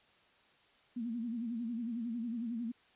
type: tone with vibrato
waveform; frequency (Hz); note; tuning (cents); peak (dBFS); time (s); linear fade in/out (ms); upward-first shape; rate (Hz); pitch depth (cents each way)
sine; 233.1; A#3; 0; -35; 0.96-2.72; 10; sine; 11; 95
effects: white hiss -66 dBFS RMS until 2.95 s + resampled to 8000 Hz